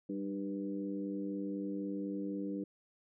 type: harmonic tone with a mistuned harmonic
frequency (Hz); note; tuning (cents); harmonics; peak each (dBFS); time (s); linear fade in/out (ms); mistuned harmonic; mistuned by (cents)
98; G2; 0; 2 / 3 / 4 / 5; -40 / -38 / -47 / -46; 0.09-2.64; 5; 3; +35
effects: none